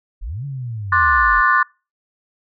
sine linear two-way sweep, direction up then down, 30.86 to 143.8 to 40.58 Hz, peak -24 dBFS, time 0.21-1.42 s, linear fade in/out 20 ms, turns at 0.45 s
sine chord, D dominant seventh, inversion third, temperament just, 1057.2 / 1174.7 / 1468.3 / 1762 Hz, C6 / D6 / F#6 / A6, +18 / 0 / -14 / +2 cents, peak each -17 dBFS, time 0.92-1.63 s, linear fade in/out 5 ms
effects noise-tail reverb RT60 0.3 s tail -26 dB re dry + tanh soft clip ceiling 0 dBFS

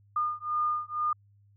sine beating tone pair, 1215 / 1217.1 Hz, D#6 / D#6, -42 / -39 cents, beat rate 2.1 Hz, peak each -30 dBFS, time 0.16-1.13 s, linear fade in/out 5 ms, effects added 101 Hz sine -58 dBFS peak until 1.56 s

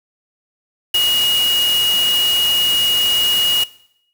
sine tone in noise, 2883 Hz, F#7, 46 cents flat, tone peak -12 dBFS, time 0.94-3.64 s, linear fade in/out 5 ms, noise white, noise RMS -24 dBFS, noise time 0.94-3.64 s, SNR +9 dB, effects noise-tail reverb RT60 0.7 s tail -19 dB re dry

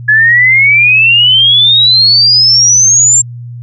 sine exponential sweep, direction up, 1691 to 7459 Hz, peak -3 dBFS, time 0.08-3.22 s, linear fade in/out 10 ms, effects added 120 Hz sine -22 dBFS peak until 3.62 s

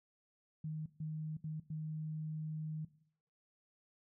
sine tone bursts at uneven times, 155.56 Hz, D#3, in tune, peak -38 dBFS, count 4, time 0.64-0.86 / 1-1.37 / 1.44-1.6 / 1.7-2.85 s, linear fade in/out 5 ms, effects noise-tail reverb RT60 0.6 s tail -17 dB re dry

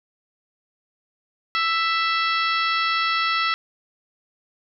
harmonic tone with a mistuned harmonic, 661 Hz, E5, 5 cents sharp, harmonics 2 / 3 / 4 / 5 / 6 / 7 / 8, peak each -22 / -26 / -28 / -30 / -32 / -33 / -34 dBFS, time 1.55-3.54 s, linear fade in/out 0 ms, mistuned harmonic 7, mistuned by -68 cents, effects none

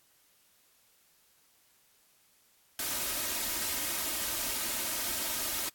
white noise with comb filter, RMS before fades -33 dBFS, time 2.79-5.69 s, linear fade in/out 2 ms, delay 3.2 ms, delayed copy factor +0.55, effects white hiss -66 dBFS RMS until 5.74 s + AAC 64 kbps

